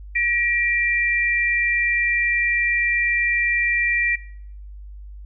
sine tone pair together, 1914.7 / 2363 Hz, A#6 / D7, +46 / +10 cents, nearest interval major third, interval 364 cents, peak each -20 dBFS, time 0.15-4.16 s, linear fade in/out 10 ms, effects noise-tail reverb RT60 0.7 s tail -24 dB re dry + added 50 Hz sine -35 dBFS peak until 5.25 s

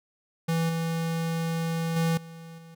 square tone with level steps, 164.8 Hz, E3, in tune, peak -24 / -27 / -23 / -42 / -46 dBFS, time 0.48-2.75 s, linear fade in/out 10 ms, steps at 0.69 / 1.96 / 2.17 / 2.58 s, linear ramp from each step 5 ms, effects none

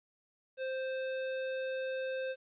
square tone, 523.3 Hz, C5, in tune, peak -35 dBFS, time 0.57-2.36 s, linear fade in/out 50 ms, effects resampled to 8000 Hz + 12-bit

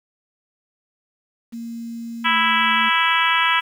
sine tone with pitch glide, 231.7 to 223.5 Hz, A#3 to A3, -10 to +27 cents, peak -28 dBFS, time 1.52-2.9 s, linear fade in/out 20 ms, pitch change -63 cents, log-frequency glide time 2.26-2.37 s
harmonic tone, 329.6 Hz, E4, in tune, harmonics 3 / 4 / 5 / 6 / 7 / 8 / 9 / 10, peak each -21 / -22 / -23 / -24 / -24 / -25 / -26 / -26 dBFS, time 2.24-3.61 s, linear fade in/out 20 ms
effects 8-bit

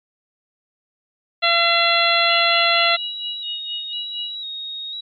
harmonic tone, 680 Hz, F5, 46 cents flat, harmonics 1 / 2 / 3 / 4 / 5 / 6, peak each -21 / -21 / -21 / -21 / -21 / -21 dBFS, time 1.42-2.97 s, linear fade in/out 20 ms
sine tone with tremolo, 2900 Hz, F#7, 35 cents flat, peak -25 dBFS, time 2.29-4.35 s, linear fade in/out 5 ms, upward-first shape sine, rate 4.3 Hz, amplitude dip 95%
sine tone with vibrato, 3813 Hz, A#7, 38 cents sharp, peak -27 dBFS, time 2.93-5.01 s, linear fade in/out 10 ms, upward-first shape square, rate 1 Hz, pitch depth 31 cents each way
effects MP3 96 kbps

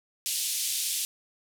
white band-pass noise, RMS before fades -30 dBFS, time 0.26-1.05 s, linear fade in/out 0 ms, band 2900 to 12000 Hz, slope 24 dB/octave, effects none

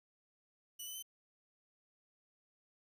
10% pulse tone with pitch steps, 2960 / 3012 / 3064 Hz, F#7 / F#7 / G7, 0 / +30 / -40 cents, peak -36 dBFS, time 0.79-1.027 s, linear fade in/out 10 ms, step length 79 ms, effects 11-bit

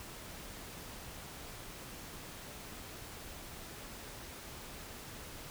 silence, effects pink hiss -48 dBFS RMS until 5.5 s

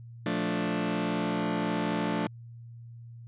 sawtooth chord, D minor, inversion first, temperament just, 176.2 / 220.2 / 293.7 Hz, F3 / A3 / D4, +16 / +2 / 0 cents, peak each -28 dBFS, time 0.26-2.27 s, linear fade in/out 2 ms, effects added 117 Hz sine -43 dBFS peak until 3.27 s + resampled to 8000 Hz

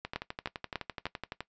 two click trains, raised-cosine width 0.3 ms, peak -20 / -16 dBFS, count 17 / 4, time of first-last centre 0.05-1.406 / 0.16-1.056 s, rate 11.8 / 3.35 Hz, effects noise-tail reverb RT60 0.1 s tail -18 dB re dry + resampled to 16000 Hz

